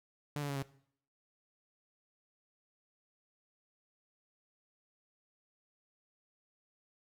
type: tone with pitch steps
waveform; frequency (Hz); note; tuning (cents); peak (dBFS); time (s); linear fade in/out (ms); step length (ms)
sawtooth; 146.83 / 143.39 / 140.04 / 136.76; D3 / D3 / C#3 / C#3; 0 / -41 / +18 / -23; -31; 0.36-0.624; 0; 66
effects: noise-tail reverb RT60 0.6 s tail -18 dB re dry